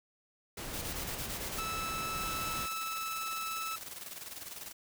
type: noise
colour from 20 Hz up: pink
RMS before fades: -41 dBFS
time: 0.57-2.66 s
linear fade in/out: 5 ms
type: noise bursts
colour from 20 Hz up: white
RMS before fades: -41 dBFS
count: 8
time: 0.73-1.604 s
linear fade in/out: 10 ms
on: 90 ms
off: 22 ms
type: tone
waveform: sawtooth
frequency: 1311 Hz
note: E6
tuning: 10 cents flat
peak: -32 dBFS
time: 1.58-3.76 s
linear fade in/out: 5 ms
type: noise with tremolo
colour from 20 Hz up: white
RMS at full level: -43 dBFS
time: 2.16-4.73 s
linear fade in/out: 20 ms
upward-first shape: square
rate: 20 Hz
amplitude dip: 55%
effects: none